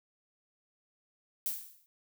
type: noise with exponential decay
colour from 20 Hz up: violet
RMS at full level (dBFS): -31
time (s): 1.46-1.86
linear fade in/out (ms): 0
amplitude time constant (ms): 86
effects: none